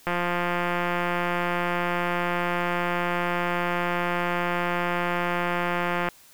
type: click train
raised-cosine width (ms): 0.5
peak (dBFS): -11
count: 1054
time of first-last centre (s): 0.07-6.087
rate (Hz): 175
effects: white hiss -53 dBFS RMS until 6.33 s